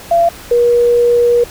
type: tone pair in turn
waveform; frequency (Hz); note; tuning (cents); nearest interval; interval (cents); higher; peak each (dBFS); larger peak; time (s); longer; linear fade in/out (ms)
sine; 681 / 478.7; F5 / A#4; -44 / +46; tritone; 610; first; -7; neither; 0.11-0.29 / 0.51-1.44; second; 5
effects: pink hiss -33 dBFS RMS until 1.5 s